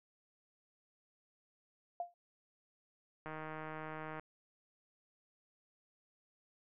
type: tone with exponential decay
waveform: sine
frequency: 698.5 Hz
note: F5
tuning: in tune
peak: -33 dBFS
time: 2-2.14 s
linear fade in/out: 2 ms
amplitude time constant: 29 ms
type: click train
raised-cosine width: 0.5 ms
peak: -29 dBFS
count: 147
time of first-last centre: 3.26-4.196 s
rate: 156 Hz
effects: low-pass 2000 Hz 12 dB/octave